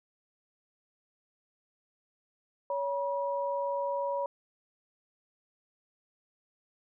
sine tone pair together, 562.2 / 964 Hz, C#5 / B5, +24 / -42 cents, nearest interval major sixth, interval 934 cents, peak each -31 / -33 dBFS, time 2.7-4.26 s, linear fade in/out 2 ms, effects none

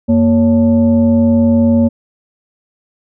sine tone with frequency modulation, 233.1 Hz, A#3, in tune, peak -7 dBFS, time 0.08-1.89 s, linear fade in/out 20 ms, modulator 324 Hz, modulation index 0.64, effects none

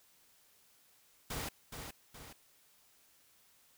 pink noise with echo, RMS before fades -40 dBFS, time 1.3-1.49 s, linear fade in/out 5 ms, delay 420 ms, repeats 2, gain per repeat -6 dB, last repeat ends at 2.33 s, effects white hiss -67 dBFS RMS until 3.77 s

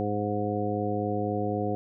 harmonic tone, 103.83 Hz, G#2, in tune, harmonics 1 / 2 / 3 / 4 / 5 / 7, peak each -33 / -33 / -33 / -33 / -33 / -33 dBFS, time 0-1.75 s, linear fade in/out 0 ms, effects none

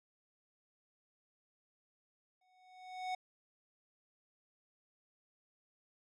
square tone with exponential growth, 740 Hz, F#5, in tune, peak -35 dBFS, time 2.41-3.15 s, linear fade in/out 5 ms, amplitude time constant 160 ms, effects low-pass 5000 Hz 12 dB/octave

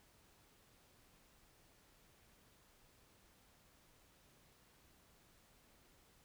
silence, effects pink hiss -69 dBFS RMS until 6.24 s

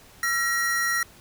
square tone pair together, 1359.5 / 1900 Hz, F6 / A#6, -47 / +33 cents, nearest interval tritone, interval 580 cents, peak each -29 / -24 dBFS, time 0.23-1.03 s, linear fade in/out 2 ms, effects pink hiss -51 dBFS RMS until 1.2 s

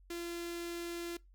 sawtooth tone with notch filter, 342.7 Hz, F4, 33 cents flat, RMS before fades -41 dBFS, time 0.1-1.17 s, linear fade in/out 5 ms, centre 830 Hz, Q 0.83, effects noise-tail reverb RT60 0.2 s tail -22 dB re dry + added 46 Hz sine -58 dBFS peak until 1.34 s

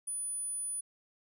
sine tone, 9900 Hz, D#9, 10 cents flat, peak -34 dBFS, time 0.07-0.81 s, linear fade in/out 10 ms, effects none

